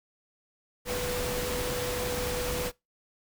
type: tone in noise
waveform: sine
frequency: 493.9 Hz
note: B4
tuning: in tune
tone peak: -32 dBFS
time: 0.85-2.72 s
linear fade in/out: 50 ms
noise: pink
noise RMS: -33 dBFS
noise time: 0.85-2.72 s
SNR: -2 dB
effects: noise-tail reverb RT60 0.2 s tail -23 dB re dry